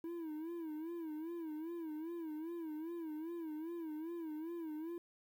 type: tone with vibrato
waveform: triangle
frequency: 323.5 Hz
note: E4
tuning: 32 cents flat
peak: -39 dBFS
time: 0.04-4.98 s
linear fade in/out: 2 ms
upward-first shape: sine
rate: 2.5 Hz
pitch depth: 110 cents each way
effects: 11-bit